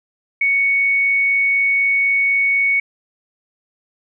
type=tone; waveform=sine; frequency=2224 Hz; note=C#7; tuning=5 cents sharp; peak=-13 dBFS; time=0.41-2.8 s; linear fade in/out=5 ms; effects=none